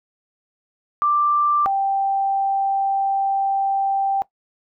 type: tone pair in turn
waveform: sine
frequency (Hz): 1179 / 784.4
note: D6 / G5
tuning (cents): +6 / +1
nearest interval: perfect fifth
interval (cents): 705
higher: first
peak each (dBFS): -15 / -17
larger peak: first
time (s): 1.02-1.66 / 1.66-4.22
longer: second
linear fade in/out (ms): 0
effects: noise-tail reverb RT60 0.1 s tail -18 dB re dry